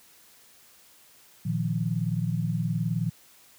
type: chord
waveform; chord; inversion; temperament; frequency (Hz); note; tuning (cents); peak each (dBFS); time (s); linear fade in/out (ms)
sine; Bb suspended fourth; none; equal; 116.54 / 155.56 / 174.61; Bb2 / Eb3 / F3; 0 / 0 / 0; -29; 1.45-3.1; 10
effects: white hiss -56 dBFS RMS until 3.58 s + high-pass 60 Hz 12 dB/octave